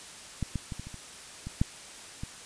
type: clicks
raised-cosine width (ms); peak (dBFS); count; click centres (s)
5; -17 / -18 / -23 / -26 / -29 / -30 / -24 / -11 / -23; 9; 0.427 / 0.557 / 0.722 / 0.796 / 0.87 / 0.943 / 1.47 / 1.615 / 2.235
effects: white hiss -46 dBFS RMS until 2.45 s + resampled to 22050 Hz